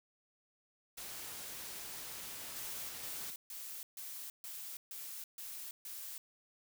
white noise, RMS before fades -46 dBFS, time 0.97-3.31 s, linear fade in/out 10 ms
blue noise bursts, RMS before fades -46 dBFS, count 8, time 2.56-6.18 s, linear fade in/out 2 ms, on 330 ms, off 140 ms
effects none

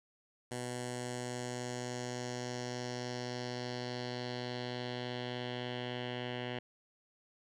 10% pulse tone with low-pass filter sweep, 123.47 Hz, B2, in tune, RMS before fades -40 dBFS, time 0.51-6.59 s, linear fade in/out 5 ms, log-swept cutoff 8900 to 2800 Hz, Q 2.8, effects none

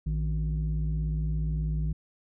sine tone pair together, 57.47 / 155.56 Hz, A#1 / D#3, -24 / 0 cents, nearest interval octave + perfect fourth, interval 1724 cents, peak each -26 / -28 dBFS, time 0.06-1.93 s, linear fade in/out 10 ms, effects tanh soft clip ceiling -22 dBFS

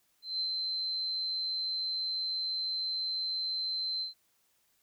sine tone with ADSR envelope, 4093 Hz, C8, 39 cents flat, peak -29 dBFS, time 0.22-4.14 s, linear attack 180 ms, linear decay 77 ms, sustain -2 dB, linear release 130 ms, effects white hiss -72 dBFS RMS until 4.82 s

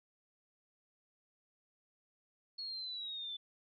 sine linear sweep, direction down, 4350 to 3486 Hz, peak -40 dBFS, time 2.58-3.37 s, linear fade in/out 10 ms, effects none

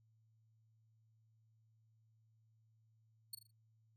15% pulse tone with echo, 4398 Hz, C#8, 14 cents flat, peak -36 dBFS, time 3.33-3.35 s, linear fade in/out 5 ms, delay 40 ms, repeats 4, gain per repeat -8 dB, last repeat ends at 3.51 s, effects noise-tail reverb RT60 0.1 s tail -25 dB re dry + added 111 Hz sine -70 dBFS peak until 3.96 s

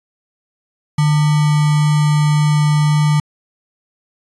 sine tone with sample-and-hold, 150.3 Hz, D3, 40 cents sharp, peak -10 dBFS, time 0.98-3.2 s, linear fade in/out 5 ms, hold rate 1050 Hz, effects resampled to 24000 Hz

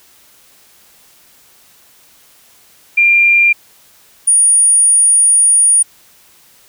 sine tone pair in turn, 2390 / 9530 Hz, D7 / D9, +30 / +24 cents, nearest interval 2 octaves, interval 2394 cents, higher second, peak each -6 dBFS, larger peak neither, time 2.97-3.53 / 4.27-5.83 s, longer second, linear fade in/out 10 ms, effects white hiss -47 dBFS RMS until 6.68 s

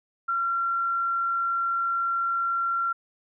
sine tone, 1369 Hz, F6, 35 cents flat, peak -23 dBFS, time 0.28-2.93 s, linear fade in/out 10 ms, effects none

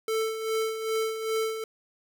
square tone with tremolo, 442.6 Hz, A4, 10 cents sharp, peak -25 dBFS, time 0.08-1.64 s, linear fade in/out 2 ms, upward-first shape sine, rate 2.5 Hz, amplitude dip 60%, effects none

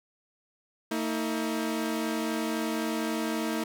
sawtooth tone pair together, 226.9 / 318.5 Hz, A#3 / D#4, -47 / +41 cents, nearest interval tritone, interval 588 cents, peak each -27 dBFS, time 0.91-3.64 s, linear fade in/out 5 ms, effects none

